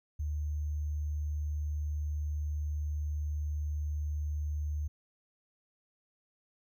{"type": "tone with sample-and-hold", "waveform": "sine", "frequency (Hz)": 75, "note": "D2", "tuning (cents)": 37, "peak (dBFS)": -31, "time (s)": [0.19, 4.88], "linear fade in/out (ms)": 10, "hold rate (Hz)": 6300, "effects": []}